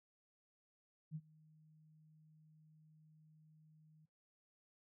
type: tone with ADSR envelope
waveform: sine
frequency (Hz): 155.56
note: D#3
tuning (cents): 0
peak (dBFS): -40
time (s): 1.11-4.06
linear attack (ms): 44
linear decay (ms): 50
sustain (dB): -24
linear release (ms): 12
effects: noise-tail reverb RT60 0.2 s tail -22 dB re dry